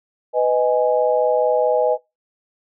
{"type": "chord", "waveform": "sine", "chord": "G# minor", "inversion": "first", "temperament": "just", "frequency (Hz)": [498.4, 623, 830.6], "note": ["B4", "D#5", "G#5"], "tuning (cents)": [16, 2, 0], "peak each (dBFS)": [-17, -18, -22], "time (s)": [0.33, 1.98], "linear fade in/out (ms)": 50, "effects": ["noise-tail reverb RT60 0.2 s tail -20 dB re dry"]}